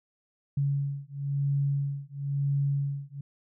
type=beating tone pair; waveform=sine; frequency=140 / 140.99 Hz; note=C#3 / C#3; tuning=+18 / +30 cents; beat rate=0.99 Hz; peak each=-29 dBFS; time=0.57-3.21 s; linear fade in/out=5 ms; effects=none